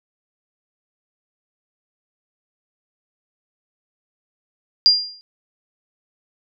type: tone with exponential decay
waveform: sine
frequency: 4800 Hz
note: D8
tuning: 37 cents sharp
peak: -6 dBFS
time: 4.86-5.21 s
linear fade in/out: 0 ms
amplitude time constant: 75 ms
effects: none